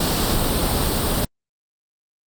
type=noise with comb filter; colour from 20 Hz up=pink; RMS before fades=-20 dBFS; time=0-1.25 s; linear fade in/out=5 ms; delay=0.23 ms; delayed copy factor=+0.5; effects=Opus 48 kbps